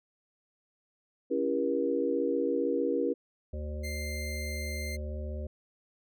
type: chord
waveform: sine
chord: C# diminished seventh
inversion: none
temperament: just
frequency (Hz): 277.2 / 332.6 / 399.1 / 479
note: C#4 / E4 / G4 / Bb4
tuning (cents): 0 / +16 / +31 / +47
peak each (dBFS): -32 / -33 / -33 / -30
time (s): 1.3-3.14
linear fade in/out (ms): 20
type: harmonic tone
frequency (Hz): 74.9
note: D2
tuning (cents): +35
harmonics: 1 / 3 / 5 / 7 / 8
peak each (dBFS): -34 / -45 / -47 / -46 / -46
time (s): 3.53-5.47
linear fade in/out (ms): 5
type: tone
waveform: sawtooth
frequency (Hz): 2095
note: C7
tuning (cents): +2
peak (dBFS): -35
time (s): 3.83-4.97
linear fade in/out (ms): 20
effects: none